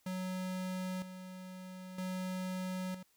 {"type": "tone with tremolo", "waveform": "square", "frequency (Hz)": 185, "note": "F#3", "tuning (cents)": 0, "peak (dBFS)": -37, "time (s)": [0.06, 3.03], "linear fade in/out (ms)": 5, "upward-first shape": "square", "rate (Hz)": 0.52, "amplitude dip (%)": 65, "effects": ["white hiss -72 dBFS RMS until 3.16 s"]}